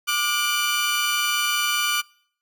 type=tone cluster; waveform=sawtooth; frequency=1186 / 1438 / 2352 / 3001 Hz; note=D6 / F#6 / D7 / F#7; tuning=+17 / -50 / +2 / +24 cents; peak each=-23 dBFS; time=0.07-2.02 s; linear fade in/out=20 ms; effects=noise-tail reverb RT60 0.6 s tail -26 dB re dry